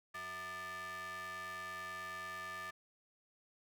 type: ring-modulated tone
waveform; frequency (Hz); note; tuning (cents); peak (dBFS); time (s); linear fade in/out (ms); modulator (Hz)
45% pulse; 277.2; C#4; 0; -40; 0.14-2.71; 10; 1480
effects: none